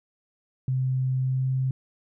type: tone with pitch glide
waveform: sine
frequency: 130 to 131.06 Hz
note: C3 to C3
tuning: -11 to +3 cents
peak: -22 dBFS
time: 0.68-1.71 s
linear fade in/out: 2 ms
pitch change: +14 cents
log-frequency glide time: 1.2-1.49 s
effects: none